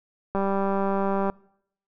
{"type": "click train", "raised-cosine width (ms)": 1, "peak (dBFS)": -13, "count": 187, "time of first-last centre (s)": [0.35, 1.299], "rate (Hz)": 196, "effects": ["noise-tail reverb RT60 0.7 s tail -24 dB re dry"]}